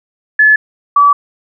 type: tone pair in turn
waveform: sine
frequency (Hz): 1721 / 1148.6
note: A6 / D6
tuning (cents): -39 / -39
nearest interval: perfect fifth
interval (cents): 700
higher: first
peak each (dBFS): -4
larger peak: neither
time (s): 0.39-0.56 / 0.96-1.13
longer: neither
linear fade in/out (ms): 5
effects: none